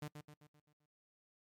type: tone with echo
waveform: sawtooth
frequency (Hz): 149.3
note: D3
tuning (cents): +29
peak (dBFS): -38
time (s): 0.02-0.08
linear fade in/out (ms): 5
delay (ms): 130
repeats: 6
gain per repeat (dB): -6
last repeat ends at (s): 0.86
effects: noise-tail reverb RT60 0.1 s tail -22 dB re dry + MP3 96 kbps